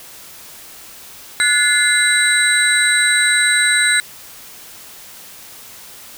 sine tone cluster, 1457 / 1718 / 2081 / 3941 / 8350 Hz, F#6 / A6 / C7 / B7 / C9, -27 / -42 / -10 / -4 / -5 cents, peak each -18 dBFS, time 1.4-4 s, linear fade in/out 0 ms, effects white hiss -38 dBFS RMS until 6.17 s

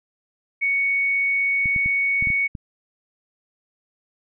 sine tone, 2226 Hz, C#7, 7 cents sharp, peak -18 dBFS, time 0.61-2.48 s, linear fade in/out 20 ms
clicks, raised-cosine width 5 ms, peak -19 dBFS, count 7, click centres 1.658 / 1.762 / 1.86 / 2.225 / 2.272 / 2.303 / 2.552 s
effects none

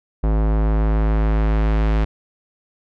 square tone with low-pass filter sweep, 53.5 Hz, A1, 48 cents flat, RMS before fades -17 dBFS, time 0.23-2.05 s, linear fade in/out 10 ms, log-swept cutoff 950 to 2900 Hz, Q 0.74, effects none

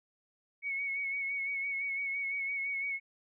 sine tone with vibrato, 2217 Hz, C#7, in tune, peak -32 dBFS, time 0.62-3 s, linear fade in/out 50 ms, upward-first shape sine, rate 5.9 Hz, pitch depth 34 cents each way, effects none

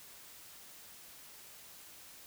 silence, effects white hiss -54 dBFS RMS until 2.26 s

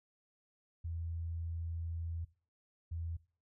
sine tone bursts at uneven times, 83.3 Hz, E2, 19 cents sharp, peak -37 dBFS, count 2, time 0.84-2.25 / 2.91-3.17 s, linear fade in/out 10 ms, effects noise-tail reverb RT60 0.4 s tail -20 dB re dry

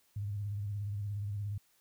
sine tone with vibrato, 102.1 Hz, G#2, 29 cents flat, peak -34 dBFS, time 0.16-1.58 s, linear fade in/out 5 ms, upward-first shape square, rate 17 Hz, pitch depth 46 cents each way, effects white hiss -70 dBFS RMS until 1.8 s

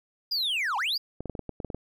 triangle linear two-way sweep, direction down then up, 5000 to 766 to 5000 Hz, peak -24 dBFS, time 0.31-0.98 s, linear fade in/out 10 ms, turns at 0.77 s
clicks, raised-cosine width 2 ms, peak -21 dBFS, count 10, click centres 1.206 / 1.257 / 1.297 / 1.352 / 1.393 / 1.493 / 1.602 / 1.647 / 1.702 / 1.746 s
effects none

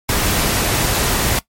pink noise, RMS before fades -17 dBFS, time 0.09-1.39 s, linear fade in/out 2 ms, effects noise-tail reverb RT60 0.1 s tail -18 dB re dry + MP3 64 kbps

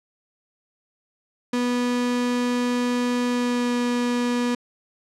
35% pulse tone with pitch glide, 245 to 243 Hz, B3 to B3, -14 to -28 cents, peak -19 dBFS, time 1.53-4.55 s, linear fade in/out 5 ms, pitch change -14 cents, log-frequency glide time 3.27-3.74 s, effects low-pass 8000 Hz 12 dB/octave

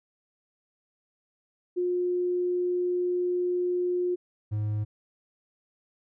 sine / triangle tone pair in turn, 357.4 / 105.89 Hz, F4 / G#2, +40 / +34 cents, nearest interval octave + major sixth, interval 2106 cents, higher first, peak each -24 dBFS, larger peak neither, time 1.76-4.16 / 4.51-4.85 s, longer first, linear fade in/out 20 ms, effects none

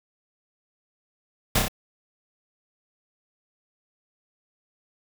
pink noise with echo, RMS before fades -20 dBFS, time 1.55-1.59 s, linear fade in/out 5 ms, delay 31 ms, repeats 3, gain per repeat -3 dB, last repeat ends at 1.683 s, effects none

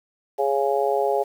harmonic tone, 138.59 Hz, C#3, in tune, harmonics 3 / 4 / 5 / 6, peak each -23 / -24 / -25 / -26 dBFS, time 0.38-1.24 s, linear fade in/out 20 ms, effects 8-bit

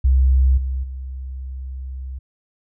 sine tone with level steps, 65.3 Hz, C2, 3 cents flat, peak -11 / -20 / -27 dBFS, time 0.04-2.19 s, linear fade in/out 10 ms, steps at 0.57 / 0.83 s, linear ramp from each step 10 ms, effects none

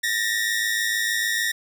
sawtooth tone pair together, 1793 / 1899.6 Hz, A6 / A#6, +32 / +32 cents, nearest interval minor second, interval 100 cents, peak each -21 dBFS, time 0.03-1.52 s, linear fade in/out 10 ms, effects none

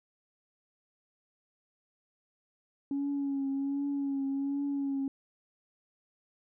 sine tone with vibrato, 277.8 Hz, C#4, 4 cents sharp, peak -28 dBFS, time 2.91-5.08 s, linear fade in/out 2 ms, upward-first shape triangle, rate 1.3 Hz, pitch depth 38 cents each way, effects tanh soft clip ceiling -26 dBFS

